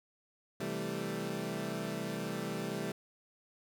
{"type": "chord", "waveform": "20% pulse", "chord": "A minor seventh", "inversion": "first", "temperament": "equal", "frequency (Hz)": [130.81, 164.81, 196, 220], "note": ["C3", "E3", "G3", "A3"], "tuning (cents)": [0, 0, 0, 0], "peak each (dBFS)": [-39, -36, -35, -36], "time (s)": [0.6, 2.92], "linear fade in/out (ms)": 5, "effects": []}